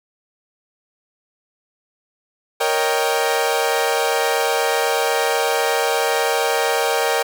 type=chord; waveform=sawtooth; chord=Eb dominant seventh; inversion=second; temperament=equal; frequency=466.2 / 554.4 / 622.3 / 784 Hz; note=Bb4 / Db5 / Eb5 / G5; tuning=0 / 0 / 0 / 0 cents; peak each=-17 / -20 / -21 / -18 dBFS; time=2.6-7.23 s; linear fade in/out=10 ms; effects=none